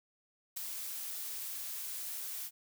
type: noise with ADSR envelope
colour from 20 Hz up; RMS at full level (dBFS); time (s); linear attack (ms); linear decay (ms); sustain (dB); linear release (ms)
blue; -36; 0.56-2.51; 13; 6; -5; 57
effects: none